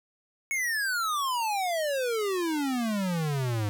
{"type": "exponential sweep", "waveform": "square", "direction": "down", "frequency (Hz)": [2224, 100.8], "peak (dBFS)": -27, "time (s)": [0.51, 3.69], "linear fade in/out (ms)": 0, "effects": []}